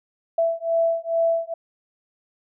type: beating tone pair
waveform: sine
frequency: 663 / 665.3 Hz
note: E5 / E5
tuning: +10 / +16 cents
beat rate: 2.3 Hz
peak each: -22 dBFS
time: 0.38-1.54 s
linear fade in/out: 5 ms
effects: none